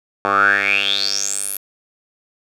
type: tone with band-pass filter sweep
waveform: 10% pulse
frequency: 99.6 Hz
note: G2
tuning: 28 cents sharp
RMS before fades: -18 dBFS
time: 0.25-1.57 s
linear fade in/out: 0 ms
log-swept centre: 1000 to 12000 Hz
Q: 9.2
effects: none